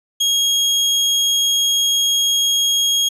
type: tone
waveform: 30% pulse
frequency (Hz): 3278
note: G#7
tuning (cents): -23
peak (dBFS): -11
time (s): 0.2-3.09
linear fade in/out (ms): 10
effects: resampled to 32000 Hz